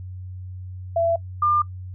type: tone pair in turn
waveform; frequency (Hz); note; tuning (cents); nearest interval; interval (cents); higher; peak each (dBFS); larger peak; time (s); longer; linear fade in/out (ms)
sine; 670 / 1199.7; E5 / D6; +28 / +37; minor seventh; 1009; second; -17 / -16; second; 0.96-1.16 / 1.42-1.62; neither; 5
effects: noise-tail reverb RT60 0.1 s tail -21 dB re dry + added 92 Hz sine -32 dBFS peak until 1.94 s

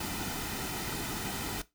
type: noise with comb filter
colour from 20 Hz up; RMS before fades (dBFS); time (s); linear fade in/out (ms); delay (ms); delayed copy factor
pink; -36; 0-1.62; 5; 1.8; -0.55
effects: noise-tail reverb RT60 0.2 s tail -17 dB re dry

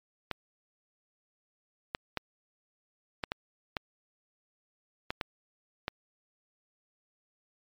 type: clicks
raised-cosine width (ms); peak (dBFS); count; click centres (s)
0.3; -15; 9; 0.313 / 1.949 / 2.173 / 3.238 / 3.319 / 3.768 / 5.105 / 5.212 / 5.881
effects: MP3 96 kbps

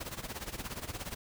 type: noise with tremolo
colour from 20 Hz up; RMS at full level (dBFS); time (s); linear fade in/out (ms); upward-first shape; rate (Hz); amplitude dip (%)
pink; -38; 0-1.15; 10; sine; 17; 80
effects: none

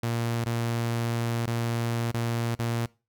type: tone with dropouts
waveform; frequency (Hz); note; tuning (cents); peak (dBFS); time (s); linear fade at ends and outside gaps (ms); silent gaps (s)
sawtooth; 116.9; A#2; +5; -22; 0.03-2.86; 5; 0.445-0.46 / 1.46-1.473 / 2.115-2.141 / 2.551-2.591
effects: noise-tail reverb RT60 0.3 s tail -22 dB re dry

